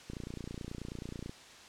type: click train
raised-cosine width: 3 ms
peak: -28 dBFS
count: 36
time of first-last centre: 0.1-1.295 s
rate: 29.3 Hz
effects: white hiss -53 dBFS RMS until 1.68 s + low-pass 6000 Hz 12 dB/octave